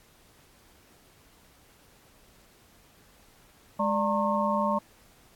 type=tone cluster; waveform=sine; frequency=208.6 / 590 / 913 / 1078 Hz; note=G#3 / D5 / A#5 / C#6; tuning=+8 / +8 / -36 / -49 cents; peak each=-29 dBFS; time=3.79-4.79 s; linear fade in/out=10 ms; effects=pink hiss -59 dBFS RMS until 5.35 s + AAC 64 kbps